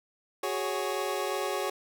25% pulse chord, F# suspended second, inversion none, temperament equal with one note detuned, 372.6 / 415.3 / 554.4 Hz, F#4 / G#4 / C#5, +12 / 0 / 0 cents, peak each -30 dBFS, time 0.43-1.7 s, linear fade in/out 5 ms, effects none

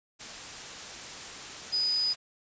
sine tone in noise, 4978 Hz, D#8, in tune, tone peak -25 dBFS, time 1.72-2.14 s, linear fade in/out 20 ms, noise white, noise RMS -41 dBFS, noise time 0.19-2.16 s, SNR +13 dB, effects resampled to 16000 Hz

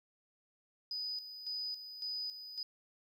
triangle tone with tremolo, 4978 Hz, D#8, in tune, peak -34 dBFS, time 0.91-2.63 s, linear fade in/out 2 ms, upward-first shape square, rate 1.8 Hz, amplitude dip 70%, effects tanh soft clip ceiling -34 dBFS

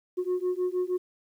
sine beating tone pair, 360 / 366.4 Hz, F#4 / F#4, -47 / -17 cents, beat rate 6.4 Hz, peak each -27 / -27 dBFS, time 0.17-0.98 s, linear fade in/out 20 ms, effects tanh soft clip ceiling -22 dBFS + 10-bit

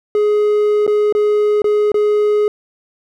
triangle tone with dropouts, 418.9 Hz, G#4, 15 cents sharp, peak -9 dBFS, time 0.15-2.48 s, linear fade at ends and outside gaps 1 ms, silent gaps 0.866-0.877 / 1.125-1.15 / 1.619-1.643 / 1.918-1.943 s, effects none

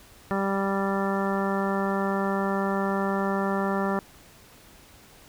harmonic tone, 196 Hz, G3, in tune, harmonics 1 / 2 / 3 / 4 / 5 / 6 / 7 / 9, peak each -27 / -30 / -32 / -33 / -34 / -35 / -35 / -37 dBFS, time 0.31-3.99 s, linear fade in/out 0 ms, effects pink hiss -52 dBFS RMS until 5.28 s

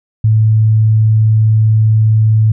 sine tone, 109.4 Hz, A2, 9 cents flat, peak -6 dBFS, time 0.24-2.52 s, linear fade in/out 5 ms, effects none

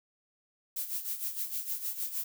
violet noise with tremolo, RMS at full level -33 dBFS, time 0.76-2.24 s, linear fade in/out 5 ms, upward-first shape sine, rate 6.5 Hz, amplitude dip 70%, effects none

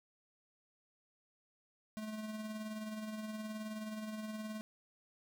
square tone with tremolo, 215.8 Hz, A3, 33 cents flat, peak -40 dBFS, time 1.97-4.61 s, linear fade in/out 0 ms, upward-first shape sine, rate 19 Hz, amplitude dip 40%, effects none

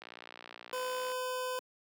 click train, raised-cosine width 0.3 ms, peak -30 dBFS, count 66, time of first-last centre 0.02-1.118 s, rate 59.2 Hz
25% pulse tone, 507 Hz, B4, 45 cents sharp, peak -30 dBFS, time 0.73-1.59 s, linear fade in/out 0 ms
effects high-pass 300 Hz 12 dB/octave

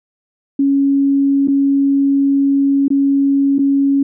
sine tone with dropouts, 277.2 Hz, C#4, in tune, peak -10 dBFS, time 0.59-4.03 s, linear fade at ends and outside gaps 5 ms, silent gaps 1.475-1.482 / 2.882-2.903 / 3.584-3.59 s, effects none

